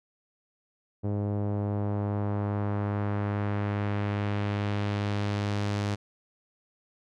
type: tone with low-pass filter sweep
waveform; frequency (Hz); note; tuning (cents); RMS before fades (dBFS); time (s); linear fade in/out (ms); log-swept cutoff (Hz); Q
sawtooth; 102.4; G#2; -24; -29; 1.03-5.96; 20; 530 to 6200; 0.99
effects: none